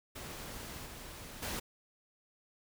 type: noise with level steps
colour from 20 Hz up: pink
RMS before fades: -45 / -48 / -38 dBFS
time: 0.15-1.6 s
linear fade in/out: 10 ms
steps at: 0.85 / 1.42 s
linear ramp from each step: 10 ms
effects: none